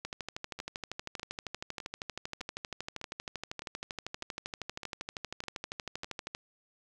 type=two click trains; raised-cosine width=0.2 ms; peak=-20 / -24 dBFS; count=81 / 10; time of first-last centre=0.05-6.349 / 0.59-6.045 s; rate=12.7 / 1.65 Hz; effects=none